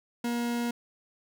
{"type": "tone", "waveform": "40% pulse", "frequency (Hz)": 237.8, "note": "A#3", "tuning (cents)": 35, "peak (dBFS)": -27, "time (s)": [0.24, 0.71], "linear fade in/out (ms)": 5, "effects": []}